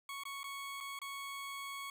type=tone with dropouts; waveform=20% pulse; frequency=1108.7 Hz; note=C#6; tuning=in tune; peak=-37 dBFS; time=0.09-1.9 s; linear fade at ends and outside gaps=2 ms; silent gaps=0.236-0.253 / 0.432-0.441 / 0.804-0.808 / 0.99-1.016 s; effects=none